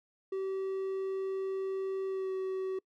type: tone with pitch glide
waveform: triangle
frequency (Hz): 384.2 to 378.7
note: G4 to F#4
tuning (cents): -35 to +40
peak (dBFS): -30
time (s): 0.32-2.79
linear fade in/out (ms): 5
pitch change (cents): -25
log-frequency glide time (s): 2.07-2.32
effects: noise-tail reverb RT60 0.1 s tail -26 dB re dry